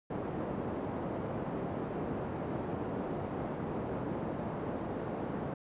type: band-pass noise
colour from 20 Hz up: pink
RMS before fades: -37 dBFS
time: 0.1-5.54 s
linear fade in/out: 5 ms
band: 140 to 740 Hz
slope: 12 dB/octave
effects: resampled to 8000 Hz